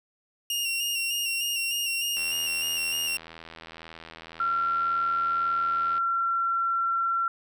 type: tone with vibrato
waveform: sawtooth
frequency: 2791 Hz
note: F7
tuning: 2 cents flat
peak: -23 dBFS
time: 0.5-3.17 s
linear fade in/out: 2 ms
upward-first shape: square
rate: 3.3 Hz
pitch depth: 29 cents each way
type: click train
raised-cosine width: 0.3 ms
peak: -26 dBFS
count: 313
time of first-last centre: 2.17-5.98 s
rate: 81.9 Hz
type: tone with pitch glide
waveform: sine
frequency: 1367 to 1359.1 Hz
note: F6 to F6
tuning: -37 to -48 cents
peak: -23 dBFS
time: 4.4-7.28 s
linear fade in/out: 2 ms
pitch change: -11 cents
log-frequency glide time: 5.49-6.67 s
effects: none